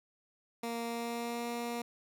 15% pulse tone with pitch glide, 233.1 to 237 Hz, A#3 to A#3, 0 to +29 cents, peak -29 dBFS, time 0.63-1.82 s, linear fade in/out 5 ms, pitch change +29 cents, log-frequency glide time 0.85-1.47 s, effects none

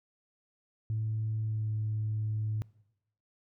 sine tone with pitch glide, 109.5 to 107.93 Hz, A2 to A2, -8 to -33 cents, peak -28 dBFS, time 0.9-2.62 s, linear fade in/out 0 ms, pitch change -25 cents, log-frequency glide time 1.42-1.73 s, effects noise-tail reverb RT60 0.9 s tail -23 dB re dry + tanh soft clip ceiling -25 dBFS

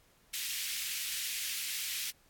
pink high-pass noise, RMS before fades -37 dBFS, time 0.33-2.11 s, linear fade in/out 10 ms, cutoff 2200 Hz, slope 24 dB/octave, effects pink hiss -66 dBFS RMS until 2.29 s + AAC 64 kbps

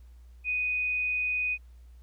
sine tone, 2489 Hz, D#7, in tune, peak -26 dBFS, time 0.44-1.58 s, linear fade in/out 50 ms, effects added 60 Hz sine -48 dBFS peak until 2.02 s + pink hiss -70 dBFS RMS until 2.02 s

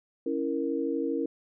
sine chord, A# diminished, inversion first, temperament equal, 277.2 / 329.6 / 466.2 Hz, C#4 / E4 / A#4, 0 / 0 / 0 cents, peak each -31 dBFS, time 0.26-1.26 s, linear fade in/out 5 ms, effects none

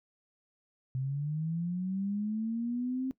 sine linear sweep, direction up, 128.3 to 264.7 Hz, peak -30 dBFS, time 0.95-3.11 s, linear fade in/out 0 ms, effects noise-tail reverb RT60 0.1 s tail -19 dB re dry

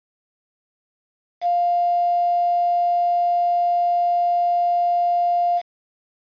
sine tone with quantisation, 700 Hz, F5, 4 cents sharp, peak -16 dBFS, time 1.41-5.62 s, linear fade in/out 50 ms, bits 6, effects resampled to 11025 Hz

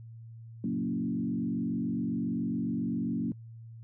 sine tone with frequency modulation, 230 Hz, A#3, 23 cents flat, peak -28 dBFS, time 0.64-3.32 s, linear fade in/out 2 ms, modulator 47.3 Hz, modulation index 1.3, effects noise-tail reverb RT60 0.1 s tail -24 dB re dry + added 114 Hz sine -44 dBFS peak until 3.83 s

